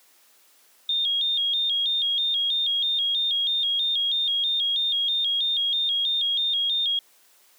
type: tone with vibrato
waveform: sine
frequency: 3455 Hz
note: A7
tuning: 32 cents flat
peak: -21 dBFS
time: 0.89-6.99 s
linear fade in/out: 2 ms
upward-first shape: square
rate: 3.1 Hz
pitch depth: 89 cents each way
effects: white hiss -58 dBFS RMS until 7.58 s + high-pass 300 Hz 12 dB/octave